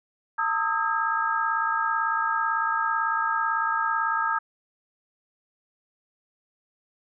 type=tone cluster; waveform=sine; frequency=907 / 1248 / 1306 / 1623 Hz; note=A#5 / D#6 / E6 / G#6; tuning=-48 / +5 / -17 / -40 cents; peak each=-28 dBFS; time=0.38-4.39 s; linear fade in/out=10 ms; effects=none